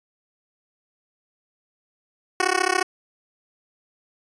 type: tone with amplitude modulation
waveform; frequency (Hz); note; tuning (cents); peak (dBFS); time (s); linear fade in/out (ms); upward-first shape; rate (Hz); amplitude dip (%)
10% pulse; 370; F#4; 0; -7; 2.4-2.83; 2; sine; 34.1; 100
effects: resampled to 22050 Hz